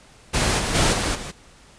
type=noise with level steps; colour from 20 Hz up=pink; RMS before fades=-20 / -24 / -18 / -23 / -33 dBFS; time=0.33-1.32 s; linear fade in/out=20 ms; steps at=0.58 / 0.74 / 0.92 / 1.14 s; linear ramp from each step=20 ms; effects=pink hiss -50 dBFS RMS until 1.78 s + resampled to 22050 Hz